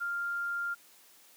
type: tone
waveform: sine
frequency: 1396.9 Hz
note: F6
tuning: in tune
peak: -31 dBFS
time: 0-0.75 s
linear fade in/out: 20 ms
effects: white hiss -59 dBFS RMS until 1.36 s + high-pass 200 Hz 12 dB/octave